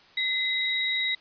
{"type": "tone pair together", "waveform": "sine", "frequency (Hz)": [2044, 3819], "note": ["C7", "A#7"], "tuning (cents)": [-41, 41], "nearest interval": "major seventh", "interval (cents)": 1082, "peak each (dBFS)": -27, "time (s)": [0.17, 1.15], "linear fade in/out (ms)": 5, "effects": ["white hiss -55 dBFS RMS until 1.2 s", "resampled to 11025 Hz"]}